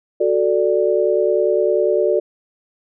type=chord; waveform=sine; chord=D major; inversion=first; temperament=equal; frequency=370 / 440 / 587.3 Hz; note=F#4 / A4 / D5; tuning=0 / 0 / 0 cents; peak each=-18 dBFS; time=0.2-2.2 s; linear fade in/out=10 ms; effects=none